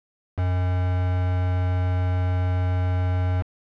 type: tone with quantisation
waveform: triangle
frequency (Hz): 90.7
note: F#2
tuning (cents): -34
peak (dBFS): -18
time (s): 0.37-3.43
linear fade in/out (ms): 20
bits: 5
effects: low-pass 2000 Hz 12 dB/octave